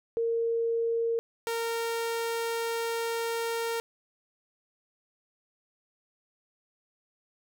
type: tone pair in turn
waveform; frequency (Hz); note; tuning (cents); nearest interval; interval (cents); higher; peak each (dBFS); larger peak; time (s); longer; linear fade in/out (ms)
sine / sawtooth; 461 / 461; A#4 / A#4; -19 / -19; unison; 0; neither; -25; neither; 0.17-1.19 / 1.47-3.8; second; 0
effects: none